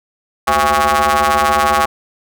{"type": "ring-modulated tone", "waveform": "sawtooth", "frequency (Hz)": 150, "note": "D3", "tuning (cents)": 37, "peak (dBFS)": -4, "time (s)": [0.47, 1.86], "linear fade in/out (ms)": 10, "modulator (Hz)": 968, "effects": []}